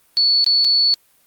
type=tone with dropouts; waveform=sine; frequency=4435 Hz; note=C#8; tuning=in tune; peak=-12 dBFS; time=0.17-0.94 s; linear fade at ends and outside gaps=0 ms; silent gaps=0.443-0.464 / 0.644-0.648 s; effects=white hiss -57 dBFS RMS until 1.26 s + Opus 32 kbps